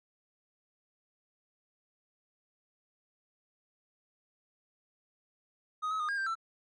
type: tone with pitch steps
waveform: triangle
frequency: 1251 / 1281 / 1227 / 1622 / 1575 / 1336 Hz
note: D#6 / E6 / D#6 / G#6 / G6 / E6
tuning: +9 / -50 / -25 / -41 / +8 / +23 cents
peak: -29 dBFS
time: 5.82-6.354 s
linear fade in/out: 20 ms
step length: 89 ms
effects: resampled to 22050 Hz